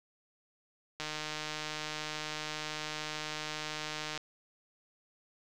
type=click train; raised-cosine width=0.2 ms; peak=-20 dBFS; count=487; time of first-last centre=1-4.176 s; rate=153 Hz; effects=none